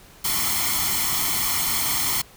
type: noise with comb filter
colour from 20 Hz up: white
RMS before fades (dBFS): -23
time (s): 0.24-2.22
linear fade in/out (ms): 10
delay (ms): 0.93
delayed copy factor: +0.75
effects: pink hiss -49 dBFS RMS until 2.36 s